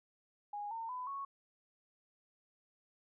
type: tone with pitch steps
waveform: sine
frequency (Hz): 824 / 909 / 1002.8 / 1106.3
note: G#5 / A#5 / B5 / C#6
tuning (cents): -14 / -44 / +26 / -4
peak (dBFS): -39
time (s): 0.53-1.25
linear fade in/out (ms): 5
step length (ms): 180
effects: none